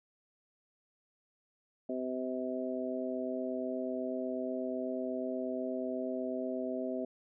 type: harmonic tone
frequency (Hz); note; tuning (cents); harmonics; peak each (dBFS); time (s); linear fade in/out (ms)
128.2; C3; -35; 2 / 3 / 4 / 5; -37 / -40 / -42 / -38; 1.89-7.05; 5
effects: none